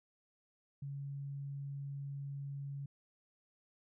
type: tone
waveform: sine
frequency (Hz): 140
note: C#3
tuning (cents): +18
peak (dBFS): -40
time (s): 0.82-2.86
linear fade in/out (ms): 5
effects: none